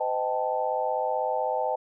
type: chord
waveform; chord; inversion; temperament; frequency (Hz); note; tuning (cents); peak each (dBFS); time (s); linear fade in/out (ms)
sine; A half-diminished seventh; first; equal with one note detuned; 511 / 622.3 / 784 / 880; C5 / Eb5 / G5 / A5; -41 / 0 / 0 / 0; -30; 0-1.76; 10
effects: none